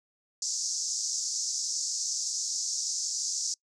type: band-pass noise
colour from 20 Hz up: white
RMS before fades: -32 dBFS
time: 0.42-3.54 s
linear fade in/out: 2 ms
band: 5100 to 7000 Hz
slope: 48 dB/octave
effects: noise-tail reverb RT60 0.1 s tail -26 dB re dry